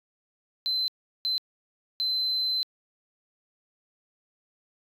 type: tone bursts at uneven times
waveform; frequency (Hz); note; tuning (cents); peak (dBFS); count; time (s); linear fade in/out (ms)
sine; 4065; B7; +49; -23; 3; 0.66-0.88 / 1.25-1.38 / 2-2.63; 0
effects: tanh soft clip ceiling -21 dBFS